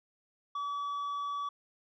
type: tone with tanh clipping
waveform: triangle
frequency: 1144 Hz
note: D6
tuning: 46 cents flat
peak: -34 dBFS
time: 0.55-1.49 s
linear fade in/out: 5 ms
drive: 9 dB
effects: none